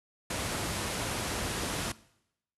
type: low-pass noise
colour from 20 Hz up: pink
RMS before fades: -33 dBFS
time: 0.3-1.92 s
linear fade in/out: 5 ms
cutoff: 12000 Hz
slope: 96 dB/octave
effects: noise-tail reverb RT60 0.8 s tail -20 dB re dry + high-pass 60 Hz 12 dB/octave